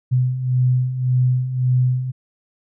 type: beating tone pair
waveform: sine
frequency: 125.3 / 127.1 Hz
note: B2 / C3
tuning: +25 / -50 cents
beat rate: 1.8 Hz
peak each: -22 / -16 dBFS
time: 0.11-2.12 s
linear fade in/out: 20 ms
effects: none